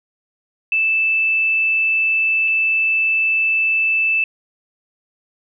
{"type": "tone pair in turn", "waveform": "sine", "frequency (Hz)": [2637, 2637], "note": ["E7", "E7"], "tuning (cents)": [0, 0], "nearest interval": "unison", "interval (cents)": 0, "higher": "neither", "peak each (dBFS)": -14, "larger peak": "neither", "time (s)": [[0.72, 2.48], [2.48, 4.24]], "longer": "neither", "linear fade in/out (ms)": 2, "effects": []}